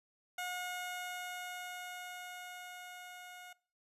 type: tone with level ramp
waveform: 15% pulse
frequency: 722 Hz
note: F#5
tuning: 43 cents flat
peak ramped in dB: -31 to -43 dBFS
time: 0.38-3.53 s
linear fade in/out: 5 ms
effects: noise-tail reverb RT60 0.4 s tail -21 dB re dry + resampled to 32000 Hz